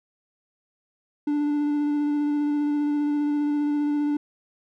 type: tone with vibrato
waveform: triangle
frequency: 293.5 Hz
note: D4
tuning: 1 cent flat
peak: -19 dBFS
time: 1.27-4.17 s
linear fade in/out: 5 ms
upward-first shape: square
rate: 15 Hz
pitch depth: 11 cents each way
effects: none

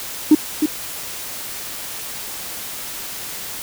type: tone with echo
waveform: sine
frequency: 305.4 Hz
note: D#4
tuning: 32 cents flat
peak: -4 dBFS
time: 0.31-0.35 s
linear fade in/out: 5 ms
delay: 310 ms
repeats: 1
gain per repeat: -8 dB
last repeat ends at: 0.66 s
effects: tanh soft clip ceiling -2 dBFS + white hiss -30 dBFS RMS until 3.62 s

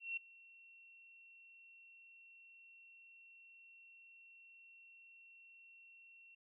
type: tone with ADSR envelope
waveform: sine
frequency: 2721 Hz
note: F7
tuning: 46 cents flat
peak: -37 dBFS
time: 0-6.35 s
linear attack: 170 ms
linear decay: 6 ms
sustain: -22 dB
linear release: 7 ms
effects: none

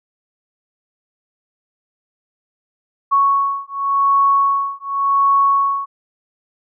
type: beating tone pair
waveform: sine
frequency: 1108.7 / 1109.59 Hz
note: C#6 / C#6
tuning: 0 / +1 cents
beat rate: 0.89 Hz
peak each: -16 dBFS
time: 3.11-5.86 s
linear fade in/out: 20 ms
effects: none

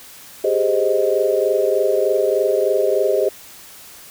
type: chord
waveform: sine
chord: Ab major seventh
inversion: third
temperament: equal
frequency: 392 / 415.3 / 523.3 / 622.3 Hz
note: G4 / Ab4 / C5 / Eb5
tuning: 0 / 0 / 0 / 0 cents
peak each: -20 dBFS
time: 0.44-3.29 s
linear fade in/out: 5 ms
effects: white hiss -41 dBFS RMS until 4.1 s

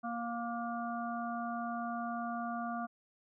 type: harmonic tone with a mistuned harmonic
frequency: 234.5 Hz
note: A#3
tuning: 11 cents sharp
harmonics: 1 / 3 / 5 / 6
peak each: -39 / -39 / -42 / -46 dBFS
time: 0.03-2.87 s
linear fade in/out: 20 ms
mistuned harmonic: 6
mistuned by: +21 cents
effects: none

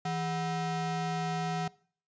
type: ring-modulated tone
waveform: square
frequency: 286.6 Hz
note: D4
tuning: 42 cents flat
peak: -28 dBFS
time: 0.05-1.68 s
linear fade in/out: 5 ms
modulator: 451 Hz
effects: noise-tail reverb RT60 0.5 s tail -22 dB re dry + resampled to 16000 Hz

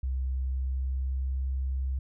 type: tone with pitch glide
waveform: sine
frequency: 65 to 65.91 Hz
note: C2 to C2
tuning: -11 to +13 cents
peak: -27 dBFS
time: 0.03-1.99 s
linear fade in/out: 5 ms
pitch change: +24 cents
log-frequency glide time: 0.28-1.38 s
effects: none

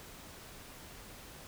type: silence
effects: pink hiss -51 dBFS RMS until 1.47 s

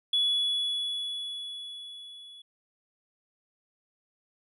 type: tone with level ramp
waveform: triangle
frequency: 3399 Hz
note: G#7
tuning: 39 cents sharp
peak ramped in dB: -19 to -45 dBFS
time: 0.13-2.42 s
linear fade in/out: 5 ms
effects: tanh soft clip ceiling -19 dBFS + resampled to 32000 Hz

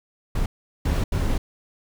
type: noise bursts at uneven times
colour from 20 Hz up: brown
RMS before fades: -22 dBFS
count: 3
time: 0.35-0.46 / 0.85-1.04 / 1.12-1.38 s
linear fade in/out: 5 ms
effects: none

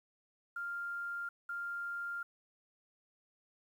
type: tone bursts at uneven times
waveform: sine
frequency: 1396.9 Hz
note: F6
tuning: in tune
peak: -37 dBFS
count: 2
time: 0.56-1.29 / 1.49-2.23 s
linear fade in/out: 5 ms
effects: 11-bit

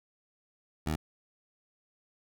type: tone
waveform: 15% pulse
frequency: 77.78 Hz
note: D#2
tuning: in tune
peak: -23 dBFS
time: 0.86-0.96 s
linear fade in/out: 10 ms
effects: none

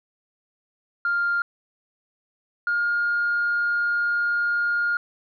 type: tone pair in turn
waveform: sine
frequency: 1400 / 1417.9 Hz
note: F6 / F6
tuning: +4 / +26 cents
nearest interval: unison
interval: 22 cents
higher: second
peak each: -19 dBFS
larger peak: neither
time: 1.05-1.42 / 2.67-4.97 s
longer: second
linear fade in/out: 2 ms
effects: tanh soft clip ceiling -16 dBFS

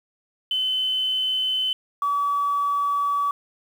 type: tone pair in turn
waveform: sine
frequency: 3042 / 1142.8 Hz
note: F#7 / D6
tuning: +47 / -48 cents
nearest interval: octave + perfect fourth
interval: 1695 cents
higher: first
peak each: -20 / -19 dBFS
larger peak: second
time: 0.51-1.73 / 2.02-3.31 s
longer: second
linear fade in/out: 2 ms
effects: tanh soft clip ceiling -15 dBFS + 8-bit

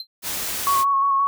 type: tone with exponential decay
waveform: triangle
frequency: 4116 Hz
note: C8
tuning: 29 cents flat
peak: -24 dBFS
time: 0-0.07 s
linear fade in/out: 2 ms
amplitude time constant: 15 ms
type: noise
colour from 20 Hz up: white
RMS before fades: -27 dBFS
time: 0.22-0.85 s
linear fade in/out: 50 ms
type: tone with vibrato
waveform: sine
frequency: 1105 Hz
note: C#6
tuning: 6 cents flat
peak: -16 dBFS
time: 0.67-1.27 s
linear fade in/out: 0 ms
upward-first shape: square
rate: 5.7 Hz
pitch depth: 19 cents each way
effects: none

